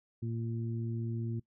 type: harmonic tone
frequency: 115 Hz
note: A#2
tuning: 23 cents flat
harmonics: 1 / 2 / 3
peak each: -34 / -40 / -44 dBFS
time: 0.22-1.4 s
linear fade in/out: 10 ms
effects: noise-tail reverb RT60 0.1 s tail -20 dB re dry